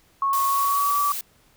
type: tone with pitch glide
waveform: sine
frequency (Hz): 1100 to 1152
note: C#6 to D6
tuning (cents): -14 to -34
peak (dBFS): -19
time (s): 0.22-1.12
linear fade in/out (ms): 2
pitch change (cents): +80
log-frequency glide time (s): 0.46-0.98
type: noise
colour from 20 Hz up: blue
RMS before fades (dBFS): -30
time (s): 0.33-1.21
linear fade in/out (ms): 2
effects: pink hiss -59 dBFS RMS until 1.56 s